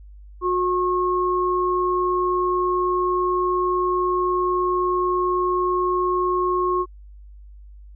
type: tone pair together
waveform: sine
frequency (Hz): 362 / 1085.6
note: F#4 / C#6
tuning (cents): -38 / -36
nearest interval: octave + perfect fifth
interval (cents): 1902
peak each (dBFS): -21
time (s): 0.41-6.86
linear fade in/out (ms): 50
effects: added 50 Hz sine -40 dBFS peak until 7.95 s